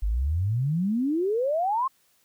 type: exponential sweep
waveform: sine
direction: up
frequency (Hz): 47.41 to 1095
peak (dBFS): -22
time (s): 0.02-1.88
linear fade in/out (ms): 10
effects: white hiss -65 dBFS RMS until 2.24 s